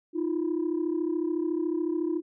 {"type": "tone pair together", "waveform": "sine", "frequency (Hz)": [313.3, 347.2], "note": ["D#4", "F4"], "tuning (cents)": [12, -10], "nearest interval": "major second", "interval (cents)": 178, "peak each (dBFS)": -27, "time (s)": [0.13, 2.22], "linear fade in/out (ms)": 50, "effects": ["tanh soft clip ceiling -21 dBFS"]}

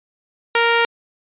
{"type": "tone", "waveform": "10% pulse", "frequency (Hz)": 466.2, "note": "A#4", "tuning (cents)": 0, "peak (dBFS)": -5, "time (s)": [0.55, 0.85], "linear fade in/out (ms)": 2, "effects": ["resampled to 8000 Hz"]}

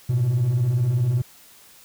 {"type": "beating tone pair", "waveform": "triangle", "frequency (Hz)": [109.4, 124.4], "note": ["A2", "B2"], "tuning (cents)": [-9, 13], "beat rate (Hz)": 15, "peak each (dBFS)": [-23, -15], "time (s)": [0.09, 1.22], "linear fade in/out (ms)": 10, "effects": ["tanh soft clip ceiling -14 dBFS", "white hiss -50 dBFS RMS until 1.84 s"]}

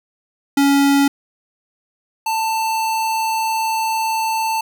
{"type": "tone pair in turn", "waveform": "square", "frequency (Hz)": [280, 888.9], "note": ["C#4", "A5"], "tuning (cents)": [18, 17], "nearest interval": "octave + minor sixth", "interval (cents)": 1999, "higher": "second", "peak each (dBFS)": [-12, -18], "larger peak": "first", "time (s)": [[0.57, 1.08], [2.26, 4.61]], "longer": "second", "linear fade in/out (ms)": 5, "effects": []}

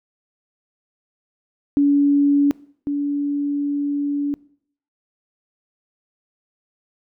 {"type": "tone pair in turn", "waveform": "sine", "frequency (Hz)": [284.9, 286.7], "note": ["C#4", "D4"], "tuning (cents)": [48, -42], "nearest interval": "unison", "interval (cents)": 10, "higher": "second", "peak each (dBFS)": [-12, -19], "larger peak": "first", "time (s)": [[1.77, 2.51], [2.87, 4.34]], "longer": "second", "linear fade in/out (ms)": 0, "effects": ["noise-tail reverb RT60 0.6 s tail -22 dB re dry"]}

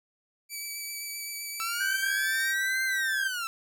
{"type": "tone with vibrato", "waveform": "10% pulse", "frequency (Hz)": 2300, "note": "D7", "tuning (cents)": -37, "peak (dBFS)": -26, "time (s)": [0.49, 2.55], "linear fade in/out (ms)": 50, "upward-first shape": "sine", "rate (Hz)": 7.7, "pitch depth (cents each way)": 14}
{"type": "linear two-way sweep", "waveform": "sawtooth", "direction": "up then down", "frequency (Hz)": [1318.5, 2093, 1318.5], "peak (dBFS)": -27, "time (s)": [1.6, 3.47], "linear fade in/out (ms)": 0, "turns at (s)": 2.84}
{"type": "tone", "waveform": "sine", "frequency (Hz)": 1565, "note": "G6", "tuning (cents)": -3, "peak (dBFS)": -27, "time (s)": [1.8, 3.28], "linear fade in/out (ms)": 10}
{"effects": []}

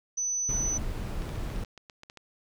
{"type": "tone", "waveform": "sine", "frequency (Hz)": 6000, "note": "F#8", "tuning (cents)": 23, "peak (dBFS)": -27, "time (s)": [0.17, 0.78], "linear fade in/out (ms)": 10}
{"type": "noise", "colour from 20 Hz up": "brown", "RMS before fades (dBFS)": -33, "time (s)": [0.49, 1.64], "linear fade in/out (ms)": 2}
{"type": "clicks", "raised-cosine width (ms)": 0.2, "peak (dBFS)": -29, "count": 11, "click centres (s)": [1.221, 1.292, 1.357, 1.502, 1.561, 1.648, 1.777, 1.898, 2.034, 2.099, 2.173]}
{"effects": []}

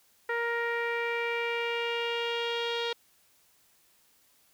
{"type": "tone with low-pass filter sweep", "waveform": "sawtooth", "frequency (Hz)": 468.9, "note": "A#4", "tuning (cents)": 10, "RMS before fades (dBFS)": -31, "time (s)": [0.29, 2.93], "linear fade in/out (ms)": 5, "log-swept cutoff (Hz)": [1800, 3600], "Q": 3.9, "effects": ["white hiss -65 dBFS RMS until 4.53 s"]}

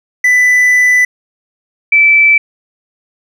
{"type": "tone pair in turn", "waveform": ["triangle", "sine"], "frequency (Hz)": [1991, 2319], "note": ["B6", "D7"], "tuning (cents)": [14, -22], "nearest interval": "minor third", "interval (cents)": 264, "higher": "second", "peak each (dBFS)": -4, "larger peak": "neither", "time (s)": [[0.24, 1.05], [1.92, 2.38]], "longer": "first", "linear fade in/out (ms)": 5, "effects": []}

